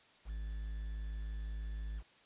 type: tone with quantisation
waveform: triangle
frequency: 53.1 Hz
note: G#1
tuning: 39 cents sharp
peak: -36 dBFS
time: 0.25-2.03 s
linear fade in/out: 50 ms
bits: 10
effects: white hiss -64 dBFS RMS until 2.25 s + resampled to 8000 Hz